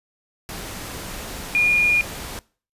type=tone in noise; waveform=sine; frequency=2429 Hz; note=D#7; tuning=42 cents flat; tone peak=-15 dBFS; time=1.55-2.01 s; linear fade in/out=0 ms; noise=pink; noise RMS=-33 dBFS; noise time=0.49-2.39 s; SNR=+15 dB; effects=noise-tail reverb RT60 0.4 s tail -22 dB re dry + resampled to 32000 Hz